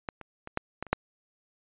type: clicks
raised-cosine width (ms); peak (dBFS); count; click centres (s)
0.5; -17 / -27 / -25 / -12 / -18 / -29 / -7; 7; 0.088 / 0.213 / 0.474 / 0.574 / 0.826 / 0.867 / 0.93
effects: resampled to 8000 Hz